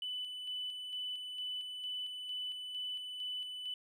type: tone with tremolo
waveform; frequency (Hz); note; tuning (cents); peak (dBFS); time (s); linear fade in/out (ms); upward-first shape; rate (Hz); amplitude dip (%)
triangle; 2993; F#7; +19; -34; 0.02-3.74; 2; square; 2.2; 45
effects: tanh soft clip ceiling -34 dBFS